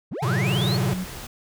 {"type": "linear sweep", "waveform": "triangle", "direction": "up", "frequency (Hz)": [90.3, 4435], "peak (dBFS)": -26, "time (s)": [0.11, 0.77], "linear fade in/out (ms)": 10}
{"type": "tone with vibrato", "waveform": "square", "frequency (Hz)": 128.1, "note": "C3", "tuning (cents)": -36, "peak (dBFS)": -22, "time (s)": [0.22, 0.94], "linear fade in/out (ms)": 10, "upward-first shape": "sine", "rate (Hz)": 18, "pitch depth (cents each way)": 250}
{"type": "tone", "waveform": "sine", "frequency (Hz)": 184.3, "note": "F#3", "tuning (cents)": -7, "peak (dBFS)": -26, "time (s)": [0.27, 1.05], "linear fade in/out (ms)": 20}
{"type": "noise", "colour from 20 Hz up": "pink", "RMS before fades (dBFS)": -37, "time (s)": [0.46, 1.27], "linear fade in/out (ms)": 5}
{"effects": []}